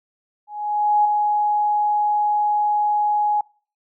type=tone with ADSR envelope; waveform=sine; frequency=836 Hz; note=G#5; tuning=11 cents sharp; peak=-12 dBFS; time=0.47-3.41 s; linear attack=580 ms; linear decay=4 ms; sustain=-4 dB; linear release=4 ms; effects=noise-tail reverb RT60 0.4 s tail -25 dB re dry